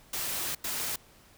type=noise bursts at uneven times; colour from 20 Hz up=white; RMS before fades=-33 dBFS; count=2; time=0.13-0.55 / 0.64-0.96 s; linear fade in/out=5 ms; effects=pink hiss -58 dBFS RMS until 1.37 s